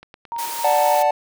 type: click train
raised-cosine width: 0.3 ms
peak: -25 dBFS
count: 7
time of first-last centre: 0.03-0.697 s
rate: 8.99 Hz
type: tone with tremolo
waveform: sine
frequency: 932.3 Hz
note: A#5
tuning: in tune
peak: -24 dBFS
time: 0.32-0.95 s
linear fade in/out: 0 ms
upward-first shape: square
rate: 3.7 Hz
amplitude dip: 45%
type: high-pass noise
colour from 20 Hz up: white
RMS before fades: -30 dBFS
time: 0.38-1.03 s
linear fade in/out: 10 ms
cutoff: 300 Hz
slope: 48 dB/octave
type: chord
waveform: triangle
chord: D major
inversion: none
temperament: equal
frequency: 587.3 / 740 / 880 Hz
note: D5 / F#5 / A5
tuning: 0 / 0 / 0 cents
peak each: -17 dBFS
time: 0.64-1.11 s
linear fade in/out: 5 ms
effects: none